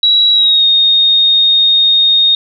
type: tone with pitch glide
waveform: sine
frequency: 3888 to 3704 Hz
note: B7 to A#7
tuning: -28 to -12 cents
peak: -6 dBFS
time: 0.03-2.35 s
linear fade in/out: 2 ms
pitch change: -84 cents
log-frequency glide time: 0.33-0.65 s
effects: none